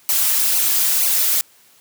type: noise with flanger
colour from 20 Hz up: blue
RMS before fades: -17 dBFS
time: 0.09-1.41 s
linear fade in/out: 0 ms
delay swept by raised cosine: 0.56 to 6.16 ms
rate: 2.1 Hz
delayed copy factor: -0.95
effects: white hiss -52 dBFS RMS until 1.8 s + high-pass 100 Hz 12 dB/octave